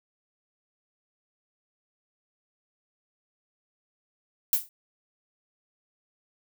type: noise with exponential decay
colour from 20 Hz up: violet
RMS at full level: -18 dBFS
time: 4.53-4.69 s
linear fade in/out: 1 ms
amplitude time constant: 33 ms
effects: none